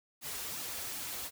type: noise with flanger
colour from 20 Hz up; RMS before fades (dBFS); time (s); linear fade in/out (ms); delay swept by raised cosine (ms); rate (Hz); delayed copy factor
white; -40; 0.21-1.31; 50; 1.9 to 6.8; 2.6; -0.9
effects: none

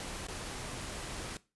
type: noise with dropouts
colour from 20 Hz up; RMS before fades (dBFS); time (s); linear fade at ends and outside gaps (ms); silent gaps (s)
pink; -41; 0-1.37; 1; 0.269-0.284
effects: noise-tail reverb RT60 0.3 s tail -19 dB re dry + resampled to 24000 Hz

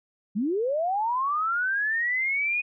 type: linear sweep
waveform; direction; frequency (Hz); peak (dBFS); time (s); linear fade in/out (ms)
sine; up; 185 to 2489; -23; 0.35-2.62; 20
effects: none

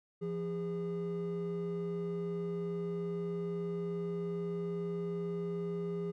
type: tone pair together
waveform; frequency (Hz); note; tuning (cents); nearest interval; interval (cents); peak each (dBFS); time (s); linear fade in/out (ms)
triangle; 171.5 / 407.9; F3 / G#4; -31 / -31; octave + minor third; 1500; -35 / -34; 0.21-6.12; 20
effects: tanh soft clip ceiling -26 dBFS

